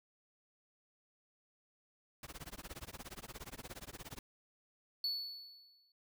pink noise with tremolo, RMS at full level -46 dBFS, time 2.23-4.19 s, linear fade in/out 2 ms, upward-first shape sine, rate 17 Hz, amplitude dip 100%
triangle tone with exponential decay, 4435 Hz, C#8, in tune, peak -31 dBFS, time 5.04-5.92 s, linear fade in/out 2 ms, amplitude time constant 190 ms
effects none

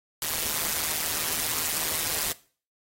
white noise with amplitude modulation, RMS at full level -25 dBFS, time 0.22-2.32 s, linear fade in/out 2 ms, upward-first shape sine, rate 156 Hz, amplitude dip 85%, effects noise-tail reverb RT60 0.4 s tail -18 dB re dry + AAC 48 kbps

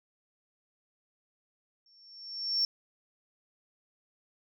sine tone with exponential growth, 5450 Hz, F8, 43 cents flat, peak -22 dBFS, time 1.86-2.65 s, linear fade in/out 1 ms, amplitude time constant 170 ms, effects tanh soft clip ceiling -20 dBFS

